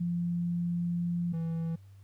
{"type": "tone pair in turn", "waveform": ["sine", "triangle"], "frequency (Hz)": [172.9, 164.61], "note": ["F3", "E3"], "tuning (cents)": [-17, -2], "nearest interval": "minor second", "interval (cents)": 85, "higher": "first", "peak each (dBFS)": -28, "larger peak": "neither", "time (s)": [[0, 1.33], [1.33, 1.76]], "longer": "first", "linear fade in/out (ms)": 10, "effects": ["added 98 Hz sine -50 dBFS peak until 2.03 s", "pink hiss -70 dBFS RMS until 2.03 s"]}